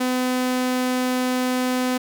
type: tone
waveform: sawtooth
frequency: 253.1 Hz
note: B3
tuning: 43 cents sharp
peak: -16 dBFS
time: 0-1.98 s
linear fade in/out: 10 ms
effects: none